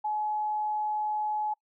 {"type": "tone", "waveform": "sine", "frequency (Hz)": 849, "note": "G#5", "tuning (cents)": 38, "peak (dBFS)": -27, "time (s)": [0.04, 1.54], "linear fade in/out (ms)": 10, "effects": ["noise-tail reverb RT60 0.1 s tail -26 dB re dry"]}